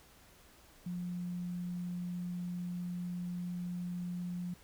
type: tone with quantisation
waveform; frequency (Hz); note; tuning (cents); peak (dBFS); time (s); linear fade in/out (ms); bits
sine; 177.2; F3; +25; -36; 0.86-4.54; 5; 11
effects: added 60 Hz sine -69 dBFS peak until 4.63 s + pink hiss -61 dBFS RMS until 4.63 s